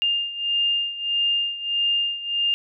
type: beating tone pair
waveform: sine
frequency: 2809 / 2810.6 Hz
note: F7 / F7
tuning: +9 / +10 cents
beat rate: 1.6 Hz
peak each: -22 / -26 dBFS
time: 0.02-2.54 s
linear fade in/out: 0 ms
effects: none